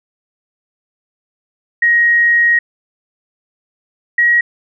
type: tone pair in turn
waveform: sine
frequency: 1884 / 1901.5 Hz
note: A#6 / A#6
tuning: +18 / +34 cents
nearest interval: unison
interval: 16 cents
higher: second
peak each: -8 dBFS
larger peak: neither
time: 1.82-2.59 / 4.18-4.41 s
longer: first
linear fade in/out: 5 ms
effects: none